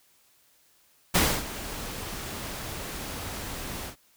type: noise with ADSR envelope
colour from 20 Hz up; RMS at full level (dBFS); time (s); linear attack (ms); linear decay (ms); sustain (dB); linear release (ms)
pink; -20; 1.14-3.96; 14; 270; -16; 110
effects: white hiss -63 dBFS RMS until 4.16 s